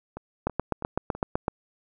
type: two click trains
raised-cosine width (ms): 1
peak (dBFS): -10 / -22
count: 9 / 4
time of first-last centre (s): 0.47-1.481 / 0.17-1.15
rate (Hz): 7.91 / 3.06
effects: none